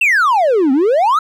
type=exponential two-way sweep; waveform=triangle; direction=down then up; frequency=2792 to 253 to 1350 Hz; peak=-7 dBFS; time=0.01-1.19 s; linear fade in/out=5 ms; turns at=0.72 s; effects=tanh soft clip ceiling -3 dBFS